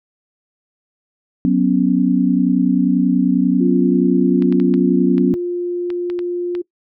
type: chord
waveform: sine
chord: F# suspended fourth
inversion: none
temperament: equal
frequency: 185 / 246.9 / 277.2 Hz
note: F#3 / B3 / C#4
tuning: 0 / 0 / 0 cents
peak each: -16 dBFS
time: 1.45-5.34 s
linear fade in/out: 0 ms
type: tone with pitch glide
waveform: sine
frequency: 349.2 to 352.2 Hz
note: F4 to F4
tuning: 0 to +15 cents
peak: -18 dBFS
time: 3.6-6.62 s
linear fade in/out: 10 ms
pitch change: +15 cents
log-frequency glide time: 5.19-5.31 s
type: clicks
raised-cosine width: 0.3 ms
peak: -18 dBFS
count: 9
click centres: 4.423 / 4.525 / 4.6 / 4.74 / 5.181 / 5.903 / 6.1 / 6.191 / 6.551 s
effects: noise-tail reverb RT60 0.1 s tail -21 dB re dry